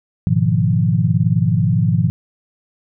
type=chord; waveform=sine; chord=F half-diminished seventh; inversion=first; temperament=equal with one note detuned; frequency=105.46 / 123.47 / 155.56 / 174.61 Hz; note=Ab2 / Cb3 / Eb3 / F3; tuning=+27 / 0 / 0 / 0 cents; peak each=-18 dBFS; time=0.27-2.1 s; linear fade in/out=0 ms; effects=none